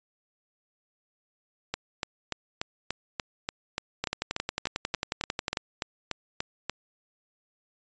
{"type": "two click trains", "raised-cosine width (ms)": 0.2, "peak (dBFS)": [-11, -12], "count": [18, 18], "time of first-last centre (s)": [[4.04, 5.572], [1.74, 6.696]], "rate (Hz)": [11.1, 3.43], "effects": ["resampled to 16000 Hz"]}